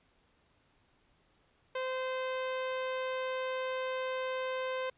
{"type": "tone", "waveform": "sawtooth", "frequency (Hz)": 517, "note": "C5", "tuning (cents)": -21, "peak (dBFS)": -29, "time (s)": [1.75, 4.9], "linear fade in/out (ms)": 5, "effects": ["pink hiss -70 dBFS RMS until 4.97 s", "resampled to 8000 Hz"]}